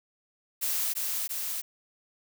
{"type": "noise with echo", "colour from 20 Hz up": "blue", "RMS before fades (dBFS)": -29, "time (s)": [0.61, 0.94], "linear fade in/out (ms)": 20, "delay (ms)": 340, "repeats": 2, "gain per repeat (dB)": -2, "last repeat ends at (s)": 1.62, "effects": []}